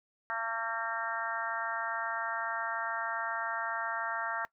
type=harmonic tone with a mistuned harmonic; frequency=227.2 Hz; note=A#3; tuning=44 cents flat; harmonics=3 / 4 / 5 / 6 / 7 / 8; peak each=-41 / -38 / -40 / -37 / -39 / -40 dBFS; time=0.3-4.45 s; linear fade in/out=0 ms; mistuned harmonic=8; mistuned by=+22 cents; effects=noise-tail reverb RT60 0.1 s tail -20 dB re dry